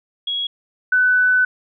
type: tone pair in turn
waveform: sine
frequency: 3322 / 1499.6 Hz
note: G#7 / F#6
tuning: 0 / +23 cents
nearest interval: octave + major second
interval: 1377 cents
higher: first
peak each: -20 / -12 dBFS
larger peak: second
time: 0.27-0.47 / 0.92-1.45 s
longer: second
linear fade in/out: 5 ms
effects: none